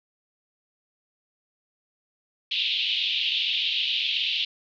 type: band-pass noise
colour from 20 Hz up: white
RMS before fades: -26 dBFS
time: 2.51-4.45 s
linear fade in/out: 5 ms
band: 2700 to 3700 Hz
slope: 48 dB/octave
effects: none